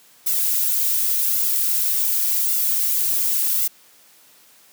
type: noise with flanger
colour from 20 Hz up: violet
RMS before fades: -20 dBFS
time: 0.26-3.68 s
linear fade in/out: 10 ms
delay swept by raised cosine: 1.4 to 4.4 ms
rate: 0.88 Hz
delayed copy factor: +0.75
effects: white hiss -52 dBFS RMS until 4.72 s + high-pass 150 Hz 12 dB/octave